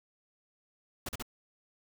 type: noise bursts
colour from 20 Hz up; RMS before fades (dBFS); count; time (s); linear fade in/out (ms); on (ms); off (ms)
pink; -37; 3; 1.06-1.225; 5; 29; 39
effects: none